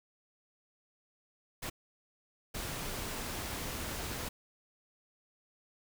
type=noise bursts at uneven times; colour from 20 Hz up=pink; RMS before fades=-39 dBFS; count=2; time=1.62-1.7 / 2.54-4.29 s; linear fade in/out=10 ms; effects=none